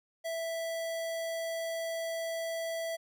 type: tone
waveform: square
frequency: 659.3 Hz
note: E5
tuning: in tune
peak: -34 dBFS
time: 0.24-2.97 s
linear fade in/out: 20 ms
effects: none